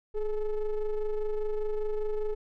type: ring-modulated tone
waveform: triangle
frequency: 217.5 Hz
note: A3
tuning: 20 cents flat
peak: -22 dBFS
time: 0.14-2.35 s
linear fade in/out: 20 ms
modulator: 205 Hz
effects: none